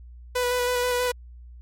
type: tone with vibrato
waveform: sawtooth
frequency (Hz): 493.9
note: B4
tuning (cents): 0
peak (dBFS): -18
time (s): 0.35-1.12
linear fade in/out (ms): 10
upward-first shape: square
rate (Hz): 6.2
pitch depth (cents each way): 14
effects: added 60 Hz sine -41 dBFS peak until 1.61 s + MP3 64 kbps